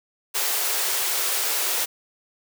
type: high-pass noise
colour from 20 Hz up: white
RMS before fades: -24 dBFS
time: 0.34-1.86 s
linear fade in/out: 20 ms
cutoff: 340 Hz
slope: 96 dB/octave
effects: none